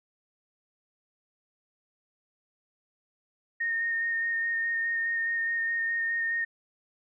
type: tone with vibrato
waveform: sine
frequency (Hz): 1841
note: A#6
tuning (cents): -22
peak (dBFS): -26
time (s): 3.6-6.45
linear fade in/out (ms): 10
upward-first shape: square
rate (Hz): 4.8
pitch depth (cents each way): 11
effects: none